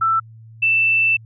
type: tone pair in turn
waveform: sine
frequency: 1330 / 2660 Hz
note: E6 / E7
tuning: +15 / +15 cents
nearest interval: octave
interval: 1200 cents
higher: second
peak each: -14 / -13 dBFS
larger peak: second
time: 0.01-0.2 / 0.62-1.17 s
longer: second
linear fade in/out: 10 ms
effects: added 112 Hz sine -39 dBFS peak until 1.25 s